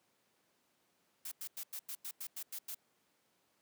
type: noise bursts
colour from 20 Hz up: blue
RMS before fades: -43 dBFS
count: 10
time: 1.25-2.747 s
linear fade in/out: 5 ms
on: 66 ms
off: 93 ms
effects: pink hiss -75 dBFS RMS until 3.61 s + high-pass 200 Hz 12 dB/octave